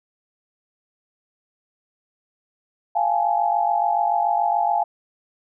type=tone cluster; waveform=sine; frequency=698 / 814 / 861 Hz; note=F5 / G#5 / A5; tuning=-1 / -35 / -38 cents; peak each=-22 dBFS; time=2.95-4.84 s; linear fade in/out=10 ms; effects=none